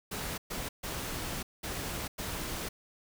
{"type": "noise bursts at uneven times", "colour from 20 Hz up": "pink", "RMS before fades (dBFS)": -37, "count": 5, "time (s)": [[0.11, 0.38], [0.5, 0.69], [0.83, 1.43], [1.63, 2.08], [2.18, 2.69]], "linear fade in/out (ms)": 10, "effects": []}